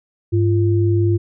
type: tone pair together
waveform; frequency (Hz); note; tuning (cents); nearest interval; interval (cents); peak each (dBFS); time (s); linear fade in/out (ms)
sine; 102.3 / 344.5; G#2 / F4; -26 / -24; octave + major sixth; 2102; -14 / -18; 0.32-1.18; 20
effects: none